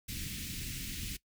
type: band-stop noise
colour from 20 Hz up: pink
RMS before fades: -40 dBFS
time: 0.08-1.17 s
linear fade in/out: 10 ms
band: 270 to 2200 Hz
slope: 24 dB/octave
effects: noise-tail reverb RT60 0.1 s tail -19 dB re dry